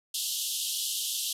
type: band-pass noise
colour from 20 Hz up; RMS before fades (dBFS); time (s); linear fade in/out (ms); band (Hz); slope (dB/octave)
pink; -32; 0.14-1.33; 5; 2900 to 14000; 96
effects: none